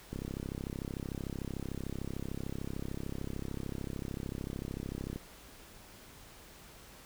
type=click train; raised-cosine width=3 ms; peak=-25 dBFS; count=169; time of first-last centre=0.13-5.16 s; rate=33.4 Hz; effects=pink hiss -54 dBFS RMS until 7.05 s